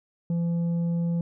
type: tone with tanh clipping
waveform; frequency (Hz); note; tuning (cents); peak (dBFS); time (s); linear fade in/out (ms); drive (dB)
sine; 169.9; F3; -47; -24; 0.3-1.21; 2; 5
effects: none